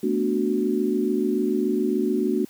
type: chord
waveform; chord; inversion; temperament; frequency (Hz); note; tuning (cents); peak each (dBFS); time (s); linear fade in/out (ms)
sine; B minor seventh; third; equal; 220 / 246.9 / 293.7 / 370; A3 / B3 / D4 / F#4; 0 / 0 / 0 / 0; -26 / -27 / -26 / -24; 0.03-2.45; 5
effects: white hiss -52 dBFS RMS until 2.49 s + high-pass 60 Hz 12 dB/octave